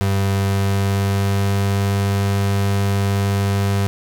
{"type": "tone with pitch glide", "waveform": "35% pulse", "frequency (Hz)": [98, 99.25], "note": ["G2", "G2"], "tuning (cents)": [0, 22], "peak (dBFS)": -14, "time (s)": [0.01, 3.87], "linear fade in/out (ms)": 0, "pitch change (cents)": 22, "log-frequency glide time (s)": [0.27, 1.81], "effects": ["7-bit"]}